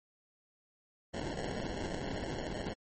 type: noise with sample-and-hold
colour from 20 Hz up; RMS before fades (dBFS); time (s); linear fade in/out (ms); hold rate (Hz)
white; -38; 1.13-2.74; 20; 1225
effects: MP3 32 kbps